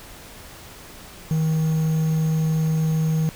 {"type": "tone with quantisation", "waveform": "triangle", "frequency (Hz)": 158.5, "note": "D#3", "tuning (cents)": 32, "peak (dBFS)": -16, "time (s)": [1.31, 3.29], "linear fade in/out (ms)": 0, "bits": 7, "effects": ["pink hiss -42 dBFS RMS until 3.35 s"]}